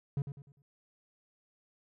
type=tone with echo; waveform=triangle; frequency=140 Hz; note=C#3; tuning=18 cents sharp; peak=-27 dBFS; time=0.17-0.22 s; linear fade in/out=2 ms; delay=100 ms; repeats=4; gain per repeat=-9 dB; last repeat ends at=0.62 s; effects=none